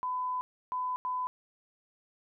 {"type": "tone bursts at uneven times", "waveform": "sine", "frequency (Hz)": 1005, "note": "B5", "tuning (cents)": 30, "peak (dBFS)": -30, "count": 3, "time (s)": [[0.03, 0.41], [0.72, 0.96], [1.05, 1.27]], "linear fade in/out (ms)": 0, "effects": []}